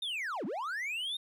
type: linear two-way sweep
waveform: triangle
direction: down then up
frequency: 3729 to 171.9 to 3729 Hz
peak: -32 dBFS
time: 0.02-1.17 s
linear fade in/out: 5 ms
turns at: 0.45 s
effects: none